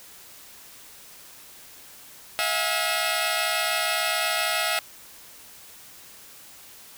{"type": "tone cluster", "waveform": "10% pulse", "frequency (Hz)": [648, 715, 826, 2586], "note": ["E5", "F5", "G#5", "E7"], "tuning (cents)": [-30, 41, -10, -34], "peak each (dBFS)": [-18, -19, -23, -25], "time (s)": [2.39, 4.79], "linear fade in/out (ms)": 0, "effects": ["white hiss -47 dBFS RMS until 6.97 s"]}